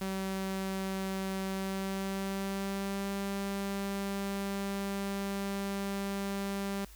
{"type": "tone with pitch glide", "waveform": "sawtooth", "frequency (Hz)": [191.7, 197.66], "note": ["G3", "G3"], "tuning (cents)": [-38, 15], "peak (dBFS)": -29, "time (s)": [0.01, 6.85], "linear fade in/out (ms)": 5, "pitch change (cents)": 53, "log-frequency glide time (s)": [1.46, 3.12], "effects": ["added 50 Hz sine -51 dBFS peak until 6.95 s", "white hiss -57 dBFS RMS until 6.95 s"]}